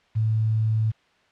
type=tone with quantisation; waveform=sine; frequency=110 Hz; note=A2; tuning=in tune; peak=-19 dBFS; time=0.15-0.92 s; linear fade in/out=20 ms; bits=8; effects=white hiss -61 dBFS RMS until 1.31 s + low-pass 3000 Hz 12 dB/octave